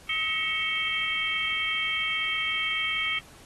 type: tone cluster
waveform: sine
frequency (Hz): 1275 / 1909 / 2221 / 2661 / 3168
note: D#6 / A#6 / C#7 / E7 / G7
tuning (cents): +42 / +41 / +3 / +16 / +18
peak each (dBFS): -37 / -37 / -28 / -36 / -30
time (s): 0.09-3.19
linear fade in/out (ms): 5
effects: pink hiss -52 dBFS RMS until 3.45 s + AAC 32 kbps